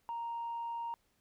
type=tone; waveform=sine; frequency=932.3 Hz; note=A#5; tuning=in tune; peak=-35 dBFS; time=0.09-0.94 s; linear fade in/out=0 ms; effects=tanh soft clip ceiling -33 dBFS + pink hiss -75 dBFS RMS until 1.2 s